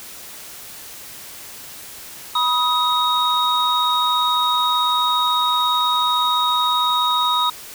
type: tone cluster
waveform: sine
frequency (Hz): 977 / 1259 / 3758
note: B5 / D#6 / A#7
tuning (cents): -19 / +20 / +13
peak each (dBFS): -20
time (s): 2.35-7.5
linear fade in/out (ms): 5
effects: white hiss -37 dBFS RMS until 7.74 s